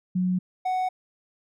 sine / triangle tone pair in turn, 182.7 / 742.3 Hz, F#3 / F#5, -22 / +5 cents, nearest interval 2 octaves, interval 2427 cents, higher second, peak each -21 dBFS, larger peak neither, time 0.15-0.39 / 0.65-0.89 s, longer neither, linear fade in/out 10 ms, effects none

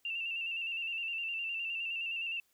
sine tone with vibrato, 2720 Hz, F7, 46 cents flat, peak -34 dBFS, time 0.05-2.4 s, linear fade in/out 2 ms, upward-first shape square, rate 9.7 Hz, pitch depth 40 cents each way, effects white hiss -73 dBFS RMS until 2.53 s

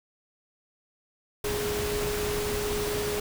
sine tone in noise, 416.2 Hz, G#4, 4 cents sharp, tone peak -29 dBFS, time 1.44-3.2 s, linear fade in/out 5 ms, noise pink, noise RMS -32 dBFS, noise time 1.44-3.2 s, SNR 0 dB, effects none

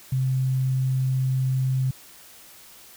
sine tone, 130.81 Hz, C3, in tune, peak -20 dBFS, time 0.12-1.91 s, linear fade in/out 5 ms, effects white hiss -48 dBFS RMS until 2.96 s

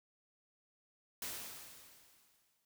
white noise with exponential decay, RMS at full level -41 dBFS, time 1.22-2.65 s, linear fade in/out 2 ms, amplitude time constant 310 ms, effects none

